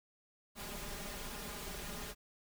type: noise with comb filter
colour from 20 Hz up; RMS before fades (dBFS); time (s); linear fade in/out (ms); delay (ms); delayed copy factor
pink; -44; 0.55-2.15; 50; 4.9; +0.8
effects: none